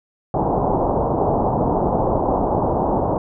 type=low-pass noise; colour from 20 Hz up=white; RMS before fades=-19 dBFS; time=0.34-3.18 s; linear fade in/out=2 ms; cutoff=930 Hz; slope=48 dB/octave; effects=none